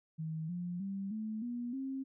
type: tone with pitch steps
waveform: sine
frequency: 159 / 176.42 / 195.75 / 217.2 / 241 / 267.4 Hz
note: D#3 / F3 / G3 / A3 / B3 / C4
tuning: +38 / +18 / -2 / -22 / -42 / +38 cents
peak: -36 dBFS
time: 0.18-2.04 s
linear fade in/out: 20 ms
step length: 310 ms
effects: none